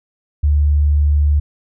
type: tone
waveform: sine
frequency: 73.42 Hz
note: D2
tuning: in tune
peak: -10 dBFS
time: 0.43-1.4 s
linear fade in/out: 10 ms
effects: none